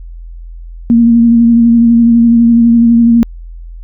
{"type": "tone with vibrato", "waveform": "sine", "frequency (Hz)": 233.1, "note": "A#3", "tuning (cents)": 0, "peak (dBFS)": -3, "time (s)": [0.9, 3.23], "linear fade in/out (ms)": 0, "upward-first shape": "sine", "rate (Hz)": 12, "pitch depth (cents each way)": 24, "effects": ["added 42 Hz sine -25 dBFS peak until 3.83 s"]}